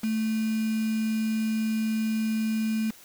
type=tone with quantisation; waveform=sine; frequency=220 Hz; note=A3; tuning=in tune; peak=-24 dBFS; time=0.03-2.91 s; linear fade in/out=10 ms; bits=6; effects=white hiss -51 dBFS RMS until 3.04 s